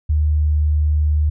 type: tone with pitch glide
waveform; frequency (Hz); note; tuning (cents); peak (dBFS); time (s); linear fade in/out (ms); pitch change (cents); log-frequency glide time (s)
sine; 75.9 to 75.46; D#2 to D2; -42 to +48; -13; 0.09-1.3; 10; -10; 0.2-0.51
effects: none